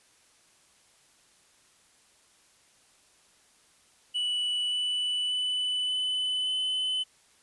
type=tone with pitch steps; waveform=triangle; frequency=2957 / 2974 / 2991 / 3009 / 3026 Hz; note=F#7 / F#7 / F#7 / F#7 / F#7; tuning=-2 / +8 / +18 / +28 / +38 cents; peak=-25 dBFS; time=4.14-7.04 s; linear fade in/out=20 ms; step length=580 ms; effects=white hiss -62 dBFS RMS until 7.42 s + resampled to 24000 Hz